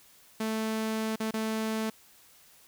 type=tone with dropouts; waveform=sawtooth; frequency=220 Hz; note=A3; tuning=in tune; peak=-25 dBFS; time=0.4-1.9 s; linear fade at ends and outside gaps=5 ms; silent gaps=1.159-1.201 / 1.31-1.338 s; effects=white hiss -58 dBFS RMS until 2.67 s